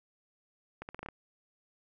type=accelerating click train; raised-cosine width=0.5 ms; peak=-26 dBFS; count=7; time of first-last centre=0.82-1.087 s; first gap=69 ms; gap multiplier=0.82; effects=none